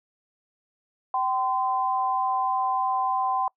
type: tone pair together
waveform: sine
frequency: 770 / 1026.8 Hz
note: G5 / C6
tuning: -31 / -33 cents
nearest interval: perfect fourth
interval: 498 cents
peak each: -25 dBFS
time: 1.14-3.48 s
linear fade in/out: 2 ms
effects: noise-tail reverb RT60 0.1 s tail -25 dB re dry